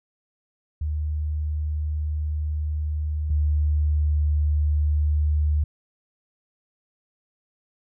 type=tone pair in turn; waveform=sine; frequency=75.9 / 74.94 Hz; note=D#2 / D2; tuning=-42 / +36 cents; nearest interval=unison; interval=22 cents; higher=first; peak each=-23 / -18 dBFS; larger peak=second; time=0.81-3.3 / 3.3-5.64 s; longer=first; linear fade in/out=5 ms; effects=none